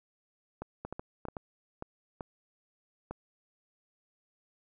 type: clicks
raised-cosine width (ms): 1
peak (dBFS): -24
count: 10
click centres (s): 0.62 / 0.85 / 0.926 / 0.995 / 1.253 / 1.285 / 1.368 / 1.824 / 2.208 / 3.11
effects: none